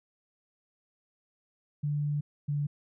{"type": "tone pair in turn", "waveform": "sine", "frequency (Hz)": [146.83, 145.31], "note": ["D3", "D3"], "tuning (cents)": [0, -18], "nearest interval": "unison", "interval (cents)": 18, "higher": "first", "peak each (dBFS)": -27, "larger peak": "neither", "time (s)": [[1.83, 2.21], [2.48, 2.67]], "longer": "first", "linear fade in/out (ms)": 10, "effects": []}